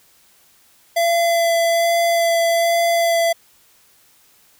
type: tone with vibrato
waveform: square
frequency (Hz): 676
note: E5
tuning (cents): +43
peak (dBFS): -15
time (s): 0.96-3.33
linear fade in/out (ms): 10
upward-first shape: sine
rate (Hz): 1.2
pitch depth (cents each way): 11
effects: white hiss -54 dBFS RMS until 4.59 s